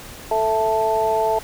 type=harmonic tone; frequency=220 Hz; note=A3; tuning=in tune; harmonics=2 / 3 / 4; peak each=-22 / -21 / -20 dBFS; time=0.31-1.39 s; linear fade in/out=5 ms; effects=pink hiss -38 dBFS RMS until 1.43 s